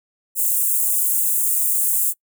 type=high-pass noise; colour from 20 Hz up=white; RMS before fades=-19 dBFS; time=0.35-2.14 s; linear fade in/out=50 ms; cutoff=7500 Hz; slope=48 dB/octave; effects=noise-tail reverb RT60 0.1 s tail -25 dB re dry